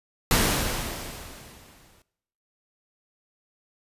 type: noise with exponential decay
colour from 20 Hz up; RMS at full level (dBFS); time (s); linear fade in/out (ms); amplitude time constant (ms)
pink; -19; 0.31-2.02; 1; 370
effects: noise-tail reverb RT60 0.8 s tail -20 dB re dry + resampled to 32000 Hz